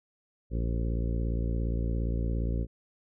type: harmonic tone with a mistuned harmonic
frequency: 57.3 Hz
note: A#1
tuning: 29 cents flat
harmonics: 1 / 2 / 3 / 4 / 5 / 6 / 7 / 8 / 9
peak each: -28 / -34 / -38 / -40 / -42 / -44 / -45 / -46 / -47 dBFS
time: 0.5-2.67 s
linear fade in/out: 50 ms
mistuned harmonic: 9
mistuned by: +59 cents
effects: none